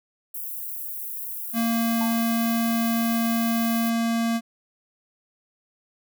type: high-pass noise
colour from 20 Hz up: white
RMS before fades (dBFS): -33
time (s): 0.34-3.9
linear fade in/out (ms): 5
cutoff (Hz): 12000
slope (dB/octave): 24
type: tone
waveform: square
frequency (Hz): 230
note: A#3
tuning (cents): -23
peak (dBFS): -22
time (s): 1.53-4.41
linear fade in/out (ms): 50
type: tone with exponential decay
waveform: sine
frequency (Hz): 892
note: A5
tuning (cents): +23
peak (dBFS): -28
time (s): 2.01-2.29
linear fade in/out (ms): 1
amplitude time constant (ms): 60
effects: none